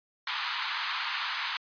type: band-pass noise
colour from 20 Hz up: pink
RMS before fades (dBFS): -33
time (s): 0.27-1.57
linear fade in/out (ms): 2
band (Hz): 930 to 4600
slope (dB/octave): 48
effects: resampled to 11025 Hz